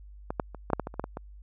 clicks, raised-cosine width 1 ms, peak -17 / -12 / -27 / -17 / -8 / -15 / -20 / -30 / -15 / -19 / -21 dBFS, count 11, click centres 0.305 / 0.398 / 0.547 / 0.702 / 0.733 / 0.797 / 0.871 / 0.941 / 0.996 / 1.041 / 1.171 s, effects added 50 Hz sine -45 dBFS peak until 1.42 s

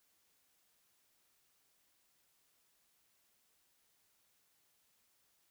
silence, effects white hiss -75 dBFS RMS until 5.5 s

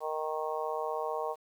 harmonic tone, 155.56 Hz, D#3, in tune, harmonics 3 / 4 / 5 / 6 / 7, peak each -36 / -37 / -38 / -39 / -39 dBFS, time 0-1.36 s, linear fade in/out 50 ms, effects 10-bit

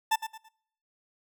40% pulse tone with echo, 884 Hz, A5, 8 cents sharp, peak -21 dBFS, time 0.11-0.16 s, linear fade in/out 10 ms, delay 110 ms, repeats 3, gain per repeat -10 dB, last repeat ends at 0.49 s, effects noise-tail reverb RT60 0.7 s tail -26 dB re dry

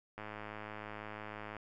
click train, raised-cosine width 0.5 ms, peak -29 dBFS, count 148, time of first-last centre 0.18-1.567 s, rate 106 Hz, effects none

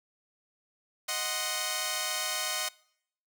5% pulse chord, C diminished, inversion first, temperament equal, 622.3 / 740 / 1046.5 Hz, Eb5 / Gb5 / C6, 0 / 0 / 0 cents, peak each -23 dBFS, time 1.08-2.69 s, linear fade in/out 10 ms, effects noise-tail reverb RT60 0.7 s tail -24 dB re dry

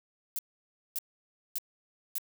violet noise bursts, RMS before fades -33 dBFS, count 4, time 0.36-2.182 s, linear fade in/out 0 ms, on 28 ms, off 570 ms, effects none

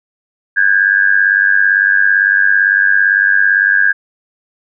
sine tone with amplitude modulation, 1619 Hz, G#6, 45 cents flat, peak -4 dBFS, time 0.56-3.93 s, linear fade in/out 20 ms, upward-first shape sine, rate 97.8 Hz, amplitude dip 85%, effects none

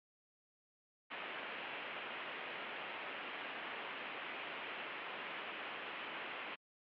white low-pass noise, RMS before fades -45 dBFS, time 1.1-6.56 s, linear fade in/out 20 ms, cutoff 3000 Hz, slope 48 dB/octave, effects high-pass 300 Hz 12 dB/octave + MP3 48 kbps

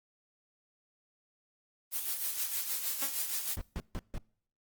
blue noise with tremolo, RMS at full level -32 dBFS, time 1.91-3.57 s, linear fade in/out 50 ms, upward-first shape sine, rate 6.4 Hz, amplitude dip 55%
5% pulse tone with exponential decay, 274.5 Hz, C#4, 17 cents flat, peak -24 dBFS, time 3.02-3.17 s, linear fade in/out 5 ms, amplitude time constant 31 ms
brown noise bursts, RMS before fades -36 dBFS, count 4, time 3.57-4.18 s, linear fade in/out 0 ms, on 40 ms, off 150 ms
effects noise-tail reverb RT60 0.6 s tail -25 dB re dry + Opus 24 kbps

